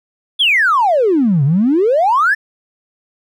triangle exponential two-way sweep, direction down then up, 3520 to 131.5 to 1810 Hz, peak -6 dBFS, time 0.39-2.35 s, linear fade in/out 20 ms, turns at 1.44 s, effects tanh soft clip ceiling -7 dBFS

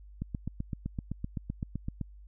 click train, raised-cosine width 5 ms, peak -21 dBFS, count 15, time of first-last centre 0.22-2.013 s, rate 7.81 Hz, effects added 50 Hz sine -48 dBFS peak until 2.27 s

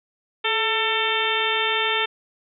harmonic tone with a mistuned harmonic, 446.9 Hz, A4, 27 cents sharp, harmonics 1 / 2 / 3 / 4 / 5 / 6 / 7 / 8, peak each -28 / -28 / -28 / -28 / -28 / -28 / -28 / -28 dBFS, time 0.44-2.06 s, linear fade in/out 10 ms, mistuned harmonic 1, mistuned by -51 cents, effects none

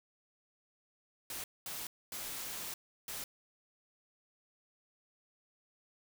white noise bursts at uneven times, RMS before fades -42 dBFS, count 4, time 1.3-1.44 / 1.66-1.87 / 2.12-2.74 / 3.08-3.24 s, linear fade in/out 2 ms, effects none

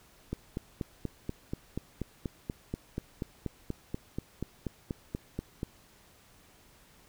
click train, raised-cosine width 3 ms, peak -20 dBFS, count 23, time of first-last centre 0.33-5.631 s, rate 4.15 Hz, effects pink hiss -60 dBFS RMS until 7.08 s

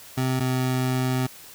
25% pulse tone pair in turn, 129.6 / 128.63 Hz, C3 / C3, -16 / -29 cents, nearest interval unison, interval 13 cents, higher first, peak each -18 dBFS, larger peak neither, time 0.17-0.4 / 0.4-1.27 s, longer second, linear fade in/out 10 ms, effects white hiss -45 dBFS RMS until 1.54 s

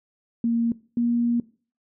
sine tone pair in turn, 232.5 / 237.1 Hz, A#3 / A#3, -4 / +30 cents, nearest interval unison, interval 34 cents, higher second, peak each -19 dBFS, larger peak neither, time 0.44-0.72 / 0.97-1.4 s, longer second, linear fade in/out 2 ms, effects noise-tail reverb RT60 0.4 s tail -20 dB re dry

